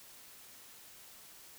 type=silence; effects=white hiss -55 dBFS RMS until 1.58 s